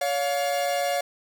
45% pulse tone pair together, 566 / 705.9 Hz, C#5 / F5, +36 / +18 cents, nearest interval major third, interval 382 cents, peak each -26 dBFS, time 0.01-1.01 s, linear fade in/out 5 ms, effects none

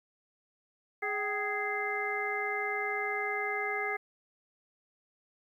harmonic tone with a mistuned harmonic, 415.3 Hz, G#4, in tune, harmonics 1 / 2 / 3 / 4 / 5, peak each -37 / -37 / -40 / -38 / -34 dBFS, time 1.02-3.97 s, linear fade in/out 10 ms, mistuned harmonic 2, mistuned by -120 cents, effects 11-bit

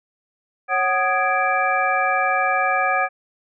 sine tone cluster, 547 / 748 / 1238 / 1665 / 2341 Hz, C#5 / F#5 / D#6 / G#6 / D7, -23 / +19 / -9 / +4 / -6 cents, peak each -27 / -21 / -23 / -23 / -25 dBFS, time 0.68-3.09 s, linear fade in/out 50 ms, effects none

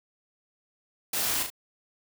white noise with echo, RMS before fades -29 dBFS, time 1.13-1.43 s, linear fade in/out 5 ms, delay 36 ms, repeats 2, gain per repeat -5 dB, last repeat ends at 1.502 s, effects none

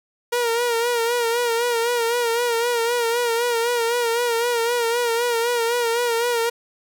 sawtooth tone with vibrato, 471.8 Hz, A#4, 21 cents sharp, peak -15 dBFS, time 0.32-6.5 s, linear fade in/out 10 ms, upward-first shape sine, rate 3.9 Hz, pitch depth 56 cents each way, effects none

